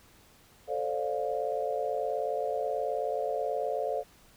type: chord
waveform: sine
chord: D minor seventh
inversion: second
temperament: just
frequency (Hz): 440.5 / 528.6 / 587.3 / 704.8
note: A4 / C5 / D5 / F5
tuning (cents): +2 / +18 / 0 / +16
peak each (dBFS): -34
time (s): 0.67-4.04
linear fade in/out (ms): 50
effects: pink hiss -59 dBFS RMS until 4.36 s